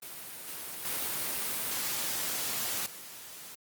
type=noise with level steps; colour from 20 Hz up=white; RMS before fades=-43 / -40 / -33 / -46 dBFS; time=0.02-3.55 s; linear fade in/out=5 ms; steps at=0.47 / 0.85 / 2.86 s; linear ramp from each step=2 ms; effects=high-pass 100 Hz 12 dB/octave + Opus 32 kbps